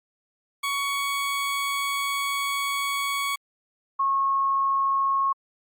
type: tone pair in turn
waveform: 20% pulse / sine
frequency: 1119 / 1091.5 Hz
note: C#6 / C#6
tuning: +16 / -27 cents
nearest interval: unison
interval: 43 cents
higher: first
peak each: -20 dBFS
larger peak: neither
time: 0.63-3.36 / 3.99-5.33 s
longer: first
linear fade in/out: 10 ms
effects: Opus 48 kbps